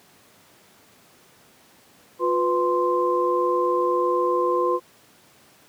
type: tone cluster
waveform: sine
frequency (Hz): 355.4 / 497 / 1044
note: F4 / B4 / C6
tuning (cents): +30 / +11 / -4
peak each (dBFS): -23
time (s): 2.19-4.8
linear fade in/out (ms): 50
effects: pink hiss -54 dBFS RMS until 5.68 s + high-pass 150 Hz 12 dB/octave